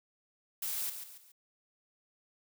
blue noise with echo, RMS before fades -36 dBFS, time 0.62-0.9 s, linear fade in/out 5 ms, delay 140 ms, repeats 3, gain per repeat -8 dB, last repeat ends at 1.32 s, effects none

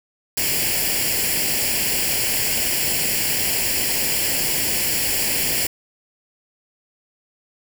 white noise with comb filter, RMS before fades -21 dBFS, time 0.37-5.67 s, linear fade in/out 5 ms, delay 0.4 ms, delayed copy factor +0.75, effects none

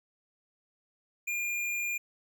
square tone, 2409 Hz, D7, 43 cents sharp, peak -31 dBFS, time 1.27-1.98 s, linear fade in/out 10 ms, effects none

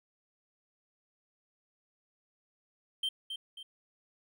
triangle tone with echo, 3136 Hz, G7, in tune, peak -28 dBFS, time 3.03-3.09 s, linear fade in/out 5 ms, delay 270 ms, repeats 2, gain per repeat -7 dB, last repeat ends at 3.63 s, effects none

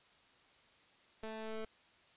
25% pulse ring-modulated tone, 220 Hz, A3, in tune, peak -34 dBFS, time 1.23-1.65 s, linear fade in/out 5 ms, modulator 219 Hz, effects white hiss -66 dBFS RMS until 2.16 s + resampled to 8000 Hz

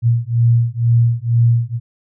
sine beating tone pair, 116.54 / 118.64 Hz, A#2 / A#2, 0 / +31 cents, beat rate 2.1 Hz, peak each -14 dBFS, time 0.02-1.8 s, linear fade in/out 50 ms, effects none

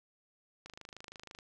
click train, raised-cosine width 0.2 ms, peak -30 dBFS, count 20, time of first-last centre 0.66-1.388 s, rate 26.1 Hz, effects none

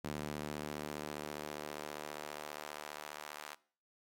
sawtooth tone with high-pass filter sweep, 74.9 Hz, D2, 35 cents sharp, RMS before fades -44 dBFS, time 0.04-3.55 s, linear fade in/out 10 ms, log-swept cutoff 180 to 980 Hz, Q 0.89, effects noise-tail reverb RT60 0.5 s tail -23 dB re dry + AAC 64 kbps

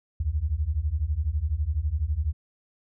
sine beating tone pair, 69.3 / 81.3 Hz, C#2 / E2, 0 / -23 cents, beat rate 12 Hz, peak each -27 / -26 dBFS, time 0.2-2.33 s, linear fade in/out 5 ms, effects none

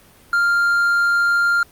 triangle tone, 1396.9 Hz, F6, in tune, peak -12 dBFS, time 0.33-1.63 s, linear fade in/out 2 ms, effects pink hiss -49 dBFS RMS until 1.71 s + Opus 32 kbps

